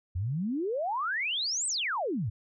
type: exponential two-way sweep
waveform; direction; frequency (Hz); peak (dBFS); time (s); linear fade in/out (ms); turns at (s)
sine; up then down; 82.7 to 8500 to 91; -28; 0.15-2.3; 10; 1.67
effects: none